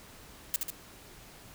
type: noise with echo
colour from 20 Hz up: blue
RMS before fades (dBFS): -28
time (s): 0.54-0.56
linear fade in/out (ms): 0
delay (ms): 71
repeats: 2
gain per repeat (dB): -4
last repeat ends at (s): 0.702
effects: pink hiss -52 dBFS RMS until 1.54 s